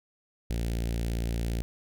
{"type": "tone with notch filter", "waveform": "sawtooth", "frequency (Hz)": 57.5, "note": "A#1", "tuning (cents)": -23, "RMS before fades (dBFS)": -30, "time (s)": [0.5, 1.62], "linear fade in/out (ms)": 0, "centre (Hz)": 1100, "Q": 0.62, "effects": []}